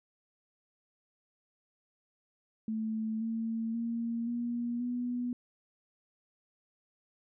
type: tone with pitch steps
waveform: sine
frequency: 220 / 225.9 / 232 / 238.3 / 244.7 Hz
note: A3 / A3 / A#3 / A#3 / B3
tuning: 0 / +46 / -8 / +38 / -16 cents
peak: -31 dBFS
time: 2.68-5.33 s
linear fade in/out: 2 ms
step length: 530 ms
effects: none